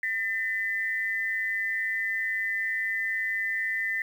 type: tone pair together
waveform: sine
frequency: 1801.1 / 2005 Hz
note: A6 / B6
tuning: +40 / +26 cents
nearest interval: major second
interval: 186 cents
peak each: -29 / -29 dBFS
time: 0.03-4.02 s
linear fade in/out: 2 ms
effects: 9-bit